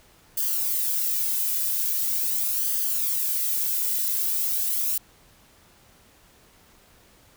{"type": "noise with flanger", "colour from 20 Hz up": "violet", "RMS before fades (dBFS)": -25, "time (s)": [0.37, 4.98], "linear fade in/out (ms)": 5, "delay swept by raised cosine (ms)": [0.63, 2.03], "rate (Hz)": 0.42, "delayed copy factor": 0.55, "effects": ["pink hiss -56 dBFS RMS until 7.36 s"]}